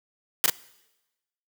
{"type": "noise with echo", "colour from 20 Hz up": "white", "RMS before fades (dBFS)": -19, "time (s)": [0.44, 0.46], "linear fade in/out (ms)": 0, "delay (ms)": 38, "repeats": 1, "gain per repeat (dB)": -2, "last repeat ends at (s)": 0.498, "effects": ["noise-tail reverb RT60 1.0 s tail -21 dB re dry", "high-pass 150 Hz 12 dB/octave"]}